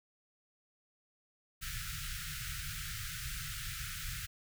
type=band-stop noise; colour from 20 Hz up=pink; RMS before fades=-41 dBFS; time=1.61-4.27 s; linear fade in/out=20 ms; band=160 to 1300 Hz; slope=96 dB/octave; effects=none